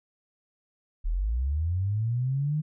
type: linear sweep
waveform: sine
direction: up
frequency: 35.69 to 156.1 Hz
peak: -24 dBFS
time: 1.04-2.62 s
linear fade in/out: 20 ms
effects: none

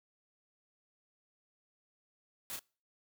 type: noise with echo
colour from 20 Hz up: white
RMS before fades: -42 dBFS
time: 2.5-2.56 s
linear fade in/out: 0 ms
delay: 32 ms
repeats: 1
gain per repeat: -3 dB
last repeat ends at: 2.592 s
effects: noise-tail reverb RT60 0.4 s tail -26 dB re dry

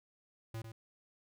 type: tone with echo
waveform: square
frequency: 112.7 Hz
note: A2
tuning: 42 cents sharp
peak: -40 dBFS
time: 0.54-0.62 s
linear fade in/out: 5 ms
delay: 100 ms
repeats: 1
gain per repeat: -7 dB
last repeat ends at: 0.72 s
effects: none

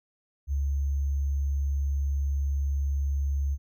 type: tone with sample-and-hold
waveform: sine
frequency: 70 Hz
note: C#2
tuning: 18 cents sharp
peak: -24 dBFS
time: 0.47-3.58 s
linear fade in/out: 50 ms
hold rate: 6300 Hz
effects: none

